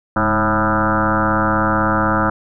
sine tone with frequency modulation, 766 Hz, G5, 40 cents flat, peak -13 dBFS, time 0.16-2.3 s, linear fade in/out 5 ms, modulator 112 Hz, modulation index 6.3, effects none

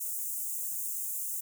white high-pass noise, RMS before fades -35 dBFS, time 0-1.41 s, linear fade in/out 10 ms, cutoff 6800 Hz, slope 48 dB/octave, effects none

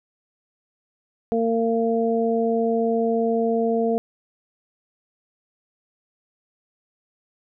harmonic tone, 228.6 Hz, A#3, 34 cents flat, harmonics 1 / 2 / 3, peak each -23 / -21 / -26 dBFS, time 1.32-3.98 s, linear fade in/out 0 ms, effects none

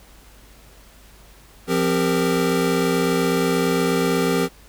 square tone cluster, 173.9 / 261.1 / 396.8 / 465.3 Hz, F3 / C4 / G4 / A#4, -7 / -3 / +21 / -3 cents, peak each -24 dBFS, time 1.67-4.49 s, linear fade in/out 50 ms, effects added 50 Hz sine -48 dBFS peak until 4.68 s + pink hiss -50 dBFS RMS until 4.68 s

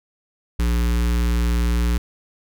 square tone with notch filter, 58.7 Hz, A#1, 13 cents sharp, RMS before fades -19 dBFS, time 0.59-1.98 s, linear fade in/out 5 ms, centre 660 Hz, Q 1.1, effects none

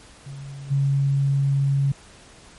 sine tone with level steps, 138.59 Hz, C#3, in tune, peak -33 / -17 dBFS, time 0.26-1.92 s, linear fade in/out 5 ms, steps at 0.7 s, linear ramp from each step 20 ms, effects pink hiss -48 dBFS RMS until 2.58 s + MP3 48 kbps

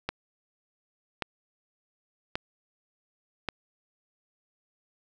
click train, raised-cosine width 0.3 ms, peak -13 dBFS, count 4, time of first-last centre 0.09-3.488 s, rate 0.883 Hz, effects none

